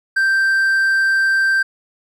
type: tone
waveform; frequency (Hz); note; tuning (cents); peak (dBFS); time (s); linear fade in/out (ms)
triangle; 1568; G6; 0; -11; 0.16-1.63; 10
effects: none